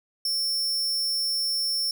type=tone; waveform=40% pulse; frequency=5400 Hz; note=E8; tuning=41 cents sharp; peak=-23 dBFS; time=0.25-1.91 s; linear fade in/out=2 ms; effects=none